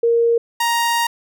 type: tone pair in turn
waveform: sine / sawtooth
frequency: 466.2 / 936.2 Hz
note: A#4 / A#5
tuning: 0 / +7 cents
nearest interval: octave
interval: 1207 cents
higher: second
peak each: -12 dBFS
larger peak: neither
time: 0.03-0.38 / 0.6-1.07 s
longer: second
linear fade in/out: 5 ms
effects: none